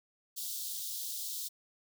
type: high-pass noise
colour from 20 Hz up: white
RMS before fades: -39 dBFS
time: 0.36-1.49 s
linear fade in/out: 20 ms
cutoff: 3400 Hz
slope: 48 dB/octave
effects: none